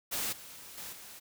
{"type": "noise with level steps", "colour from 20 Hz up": "white", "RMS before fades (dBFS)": [-34, -49, -43, -49], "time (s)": [0.11, 1.2], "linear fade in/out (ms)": 20, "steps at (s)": [0.32, 0.77, 0.92], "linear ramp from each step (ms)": 10, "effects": []}